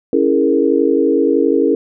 sine chord, A# half-diminished seventh, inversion first, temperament equal, 277.2 / 329.6 / 415.3 / 466.2 Hz, C#4 / E4 / G#4 / A#4, 0 / 0 / 0 / 0 cents, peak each -16 dBFS, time 0.13-1.75 s, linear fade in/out 2 ms, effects none

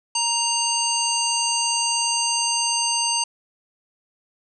harmonic tone with a mistuned harmonic, 932.3 Hz, A#5, in tune, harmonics 1 / 3 / 5 / 7 / 9, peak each -26 / -26 / -26 / -26 / -26 dBFS, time 0.15-3.24 s, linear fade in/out 5 ms, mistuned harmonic 7, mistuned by -61 cents, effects none

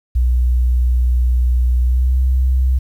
sine tone with pitch glide, 61.5 to 64.26 Hz, B1 to C2, -7 to -31 cents, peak -11 dBFS, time 0.15-2.79 s, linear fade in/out 10 ms, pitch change +76 cents, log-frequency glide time 1.82-2.17 s, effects 8-bit

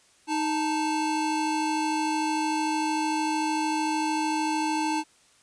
square tone pair together, 311.1 / 880 Hz, D#4 / A5, 0 / 0 cents, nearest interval octave + tritone, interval 1800 cents, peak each -28 / -28 dBFS, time 0.27-5.04 s, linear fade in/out 50 ms, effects white hiss -60 dBFS RMS until 5.42 s + resampled to 22050 Hz

